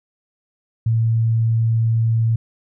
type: tone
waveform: sine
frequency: 113.6 Hz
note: A#2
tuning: 44 cents flat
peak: -14 dBFS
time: 0.86-2.36 s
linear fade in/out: 5 ms
effects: none